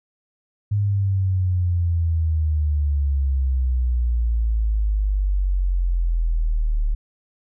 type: exponential sweep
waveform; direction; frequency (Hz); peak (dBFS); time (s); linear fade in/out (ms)
sine; down; 103.83 to 36.71; -17; 0.71-6.95; 10
effects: none